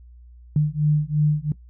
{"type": "beating tone pair", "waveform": "sine", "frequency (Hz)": [148.9, 151.8], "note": ["D3", "D#3"], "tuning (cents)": [24, -42], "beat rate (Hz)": 2.9, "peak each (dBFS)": -20, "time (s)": [0.56, 1.52], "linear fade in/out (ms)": 2, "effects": ["noise-tail reverb RT60 0.1 s tail -18 dB re dry", "added 60 Hz sine -43 dBFS peak until 1.69 s"]}